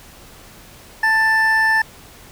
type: tone pair together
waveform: triangle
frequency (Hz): 884 / 1768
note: A5 / A6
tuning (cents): +8 / +8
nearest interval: octave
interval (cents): 1200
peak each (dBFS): -18 / -12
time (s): 1.03-1.82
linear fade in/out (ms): 5
effects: pink hiss -43 dBFS RMS until 2.31 s